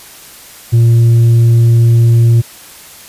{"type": "tone with tanh clipping", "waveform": "sine", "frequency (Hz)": 116.54, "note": "A#2", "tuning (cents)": 0, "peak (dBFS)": -5, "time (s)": [0.72, 2.42], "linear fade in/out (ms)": 20, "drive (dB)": 3, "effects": ["white hiss -35 dBFS RMS until 3.08 s", "resampled to 32000 Hz"]}